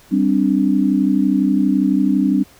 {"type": "chord", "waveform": "sine", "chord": "G suspended fourth", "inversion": "none", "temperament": "equal", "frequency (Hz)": [196, 261.6, 293.7], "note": ["G3", "C4", "D4"], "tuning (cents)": [0, 0, 0], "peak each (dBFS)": -17, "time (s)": [0.11, 2.44], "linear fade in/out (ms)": 20, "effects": ["pink hiss -48 dBFS RMS until 2.59 s"]}